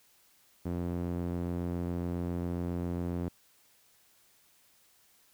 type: tone with band-pass filter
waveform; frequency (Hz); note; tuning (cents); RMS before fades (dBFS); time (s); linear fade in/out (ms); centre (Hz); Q
sawtooth; 87.31; F2; 0; -34; 0.65-3.29; 10; 250; 0.85
effects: white hiss -65 dBFS RMS until 5.33 s